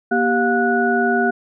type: tone cluster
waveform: sine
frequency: 239.1 / 391.6 / 711 / 1470 Hz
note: A#3 / G4 / F5 / F#6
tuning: +44 / -2 / +31 / -12 cents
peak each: -20 dBFS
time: 0.11-1.31 s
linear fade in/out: 10 ms
effects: none